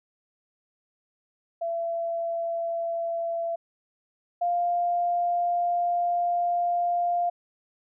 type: tone pair in turn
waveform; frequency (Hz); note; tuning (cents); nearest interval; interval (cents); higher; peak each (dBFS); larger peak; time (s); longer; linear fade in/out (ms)
sine; 673 / 699.3; E5 / F5; +36 / +2; minor second; 66; second; -26 / -22; second; 1.61-3.56 / 4.41-7.3; second; 10
effects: none